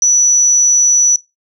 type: tone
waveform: sine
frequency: 5920 Hz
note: F#8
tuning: in tune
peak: -6 dBFS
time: 0.02-1.16 s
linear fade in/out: 2 ms
effects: noise-tail reverb RT60 0.2 s tail -19 dB re dry + tanh soft clip ceiling -2 dBFS